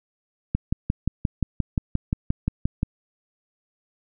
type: click train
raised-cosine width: 5 ms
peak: -9 dBFS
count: 14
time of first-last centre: 0.55-2.831 s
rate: 5.7 Hz
effects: none